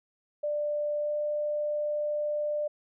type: tone with pitch glide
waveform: sine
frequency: 592 to 595.4 Hz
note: D5 to D5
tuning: +14 to +24 cents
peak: -27 dBFS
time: 0.43-2.68 s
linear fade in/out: 10 ms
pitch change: +10 cents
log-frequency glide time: 1-1.12 s
effects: none